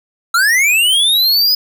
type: linear sweep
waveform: square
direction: up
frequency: 1318.5 to 5050 Hz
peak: -10 dBFS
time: 0.34-1.55 s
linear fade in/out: 5 ms
effects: none